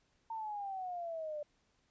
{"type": "exponential sweep", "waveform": "sine", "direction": "down", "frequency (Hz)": [913, 587], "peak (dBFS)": -38, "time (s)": [0.3, 1.43], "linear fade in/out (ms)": 5, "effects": ["pink hiss -75 dBFS RMS until 1.9 s", "resampled to 16000 Hz"]}